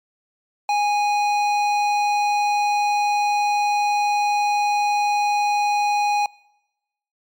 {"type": "tone with hard clipping", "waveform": "sine", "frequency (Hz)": 826, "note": "G#5", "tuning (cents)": -10, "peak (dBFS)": -19, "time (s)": [0.69, 6.26], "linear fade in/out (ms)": 2, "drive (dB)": 13, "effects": ["noise-tail reverb RT60 1.0 s tail -25 dB re dry", "MP3 96 kbps"]}